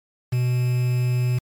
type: tone with quantisation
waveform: triangle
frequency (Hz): 124.1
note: B2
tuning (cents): +9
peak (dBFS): -16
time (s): 0.32-1.39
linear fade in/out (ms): 10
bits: 6
effects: MP3 96 kbps